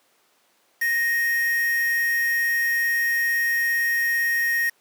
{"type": "tone with quantisation", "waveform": "triangle", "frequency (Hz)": 1864.7, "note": "A#6", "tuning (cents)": 0, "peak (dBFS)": -18, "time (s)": [0.81, 4.7], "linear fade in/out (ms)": 10, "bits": 5, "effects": ["pink hiss -62 dBFS RMS until 4.8 s", "high-pass 400 Hz 12 dB/octave"]}